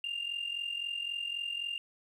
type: tone with amplitude modulation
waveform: sine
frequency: 2800 Hz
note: F7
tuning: 4 cents sharp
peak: -29 dBFS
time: 0.04-1.78 s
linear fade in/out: 2 ms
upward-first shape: sine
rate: 43.8 Hz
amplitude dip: 75%
effects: tanh soft clip ceiling -29 dBFS + 11-bit